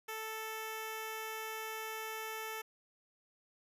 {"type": "tone with notch filter", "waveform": "5% pulse", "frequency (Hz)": 440, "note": "A4", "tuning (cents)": 0, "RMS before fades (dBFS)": -42, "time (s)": [0.08, 2.62], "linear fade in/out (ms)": 10, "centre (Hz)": 4300, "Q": 0.88, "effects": ["resampled to 32000 Hz"]}